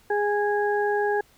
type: harmonic tone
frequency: 412.8 Hz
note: G#4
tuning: 10 cents flat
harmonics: 1 / 2 / 4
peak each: -23 / -26 / -29 dBFS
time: 0.1-1.21 s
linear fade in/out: 5 ms
effects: pink hiss -58 dBFS RMS until 1.37 s